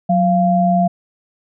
sine tone pair together, 183.2 / 691.7 Hz, F#3 / F5, -17 / -17 cents, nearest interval octave + major seventh, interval 2300 cents, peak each -14 dBFS, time 0.09-0.88 s, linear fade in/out 10 ms, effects none

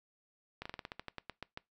slowing click train, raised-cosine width 0.3 ms, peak -25 dBFS, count 13, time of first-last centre 0.62-1.574 s, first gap 35 ms, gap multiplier 1.14, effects noise-tail reverb RT60 0.2 s tail -22 dB re dry

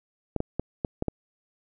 clicks, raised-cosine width 2 ms, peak -13 dBFS, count 6, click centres 0.363 / 0.404 / 0.596 / 0.848 / 1.024 / 1.083 s, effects none

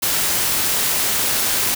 white noise, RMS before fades -19 dBFS, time 0.02-1.75 s, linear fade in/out 10 ms, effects none

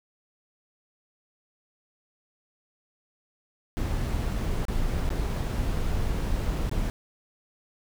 brown noise with dropouts, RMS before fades -27 dBFS, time 3.77-6.9 s, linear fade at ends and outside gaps 0 ms, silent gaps 4.652-4.683 / 5.091-5.103 / 6.695-6.714 s, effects none

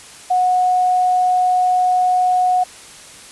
sine tone, 731 Hz, F#5, 21 cents flat, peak -12 dBFS, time 0.3-2.64 s, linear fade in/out 10 ms, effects white hiss -39 dBFS RMS until 3.31 s + resampled to 24000 Hz

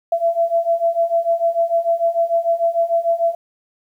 sine beating tone pair, 669 / 675.7 Hz, E5 / E5, +25 / +43 cents, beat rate 6.7 Hz, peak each -19 / -17 dBFS, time 0.12-3.35 s, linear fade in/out 5 ms, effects 9-bit

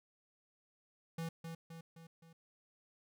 square tone with echo, 164.81 Hz, E3, in tune, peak -39 dBFS, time 1.18-1.29 s, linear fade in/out 5 ms, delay 260 ms, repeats 4, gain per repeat -5 dB, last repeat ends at 2.33 s, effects none

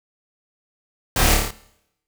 pink noise with echo, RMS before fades -20 dBFS, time 1.16-1.34 s, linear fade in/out 2 ms, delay 28 ms, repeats 6, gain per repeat -2 dB, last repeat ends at 1.508 s, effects noise-tail reverb RT60 0.8 s tail -19 dB re dry

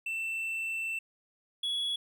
triangle tone pair in turn, 2674 / 3369 Hz, E7 / G#7, +24 / +24 cents, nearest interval major third, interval 400 cents, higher second, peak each -30 / -28 dBFS, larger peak second, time 0.06-0.99 / 1.63-1.96 s, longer first, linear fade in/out 5 ms, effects none

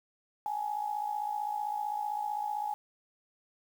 sine tone with amplitude modulation, 837 Hz, G#5, 13 cents sharp, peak -28 dBFS, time 0.46-2.74 s, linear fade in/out 0 ms, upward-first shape sine, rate 55.6 Hz, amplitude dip 70%, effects 9-bit

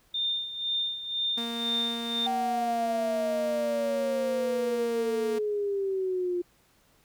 sine tone with tremolo, 3616 Hz, A7, 47 cents sharp, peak -25 dBFS, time 0.14-2.27 s, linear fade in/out 5 ms, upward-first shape sine, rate 2 Hz, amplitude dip 70%
sawtooth tone, 233.1 Hz, A#3, in tune, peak -29 dBFS, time 1.37-5.39 s, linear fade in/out 10 ms
sine exponential sweep, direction down, 770 to 350.1 Hz, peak -26 dBFS, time 2.26-6.42 s, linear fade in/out 10 ms
effects pink hiss -64 dBFS RMS until 7.04 s

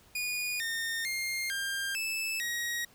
sawtooth tone with pitch steps, 2453 / 1828 / 2121 / 1597 / 2626 / 1893 Hz, D#7 / A#6 / C7 / G6 / E7 / A#6, -25 / -34 / +23 / +32 / -7 / +26 cents, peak -28 dBFS, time 0.15-2.85 s, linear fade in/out 5 ms, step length 450 ms, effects pink hiss -60 dBFS RMS until 2.94 s

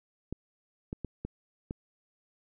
clicks, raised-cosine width 3 ms, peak -22 dBFS, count 5, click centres 0.326 / 0.929 / 1.047 / 1.25 / 1.709 s, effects none

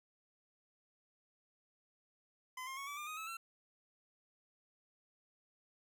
25% pulse tone with pitch steps, 1022 / 1063.6 / 1106.8 / 1151.8 / 1198.6 / 1247.4 / 1298.1 / 1350.9 Hz, C6 / C6 / C#6 / D6 / D6 / D#6 / E6 / E6, -41 / +28 / -3 / -34 / +35 / +4 / -27 / +42 cents, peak -39 dBFS, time 2.57-3.37 s, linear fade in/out 5 ms, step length 100 ms, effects none

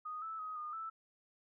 sine tone with pitch steps, 1242 / 1313 / 1260 / 1222 / 1318 Hz, D#6 / E6 / D#6 / D#6 / E6, -3 / -7 / +21 / -32 / -1 cents, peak -40 dBFS, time 0.05-0.9 s, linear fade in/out 10 ms, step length 170 ms, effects none

